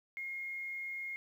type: tone with quantisation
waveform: sine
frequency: 2143 Hz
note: C7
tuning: 41 cents sharp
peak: -38 dBFS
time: 0.17-1.16 s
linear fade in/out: 0 ms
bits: 11
effects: none